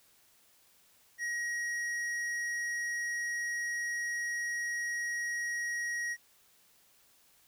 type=tone with hard clipping; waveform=triangle; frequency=1895 Hz; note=A#6; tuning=28 cents sharp; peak=-34 dBFS; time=1.18-6.17 s; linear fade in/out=50 ms; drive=12 dB; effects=white hiss -65 dBFS RMS until 7.47 s